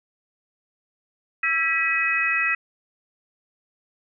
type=tone cluster; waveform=sine; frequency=1328 / 1621 / 1948 / 2539 Hz; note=E6 / G#6 / B6 / D#7; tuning=+12 / -42 / -24 / +34 cents; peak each=-28 / -31 / -23 / -23 dBFS; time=1.43-2.55 s; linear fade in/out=5 ms; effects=none